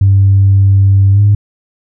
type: tone with pitch glide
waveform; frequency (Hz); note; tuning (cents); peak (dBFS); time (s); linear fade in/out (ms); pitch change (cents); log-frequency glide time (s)
sine; 98 to 102.52; G2 to G#2; 0 to -22; -3; 0.01-1.35; 5; +78; 1.12-1.2
effects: tanh soft clip ceiling 0 dBFS